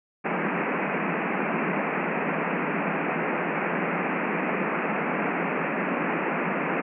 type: band-pass noise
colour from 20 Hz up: pink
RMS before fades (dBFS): -27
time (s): 0.24-6.82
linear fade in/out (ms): 20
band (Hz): 160 to 2600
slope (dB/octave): 96
effects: none